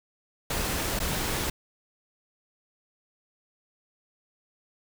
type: noise with dropouts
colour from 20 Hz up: pink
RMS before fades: -29 dBFS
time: 0.5-1.5 s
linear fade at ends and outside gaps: 5 ms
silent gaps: 0.992-1 s
effects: none